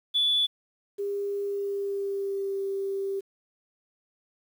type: tone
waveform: sine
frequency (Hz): 3452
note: A7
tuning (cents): -34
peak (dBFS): -20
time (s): 0.14-0.47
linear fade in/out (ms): 20
type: tone with pitch glide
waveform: sine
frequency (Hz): 402.6 to 392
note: G4 to G4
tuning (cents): +46 to 0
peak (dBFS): -27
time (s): 0.98-3.21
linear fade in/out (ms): 20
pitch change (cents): -46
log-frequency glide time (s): 1.43-2.59
effects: tanh soft clip ceiling -16 dBFS + 9-bit